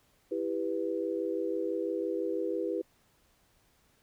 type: chord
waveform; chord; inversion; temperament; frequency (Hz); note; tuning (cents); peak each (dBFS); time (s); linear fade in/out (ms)
sine; E minor; none; just; 329.6 / 395.6 / 494.4; E4 / G4 / B4; 0 / +16 / +2; -34; 0.31-2.82; 10
effects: pink hiss -68 dBFS RMS until 4.02 s